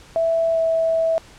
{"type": "tone with pitch glide", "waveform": "sine", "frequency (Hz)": [659.3, 653.2], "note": ["E5", "E5"], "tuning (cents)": [0, -16], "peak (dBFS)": -16, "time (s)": [0.16, 1.18], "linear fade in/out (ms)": 0, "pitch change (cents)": -16, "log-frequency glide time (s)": [0.52, 0.58], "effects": ["pink hiss -46 dBFS RMS until 1.38 s", "low-pass 8000 Hz 12 dB/octave"]}